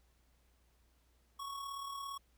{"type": "tone with amplitude modulation", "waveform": "square", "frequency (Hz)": 1108.7, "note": "C#6", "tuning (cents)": 0, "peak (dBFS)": -40, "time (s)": [1.39, 2.18], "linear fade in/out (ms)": 10, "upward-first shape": "sine", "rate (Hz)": 37.5, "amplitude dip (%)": 45, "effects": ["added 60 Hz sine -69 dBFS peak until 2.37 s", "pink hiss -75 dBFS RMS until 2.37 s"]}